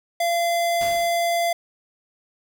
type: tone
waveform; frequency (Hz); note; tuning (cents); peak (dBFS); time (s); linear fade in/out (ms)
square; 685; F5; -34; -20; 0.2-1.53; 5
type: noise with exponential decay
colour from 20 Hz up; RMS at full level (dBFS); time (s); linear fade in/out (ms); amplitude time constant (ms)
pink; -33; 0.81-1.37; 1; 120
effects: none